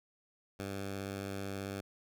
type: tone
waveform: 10% pulse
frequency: 98.3 Hz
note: G2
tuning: 5 cents sharp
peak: -30 dBFS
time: 0.59-1.81 s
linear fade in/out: 10 ms
effects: none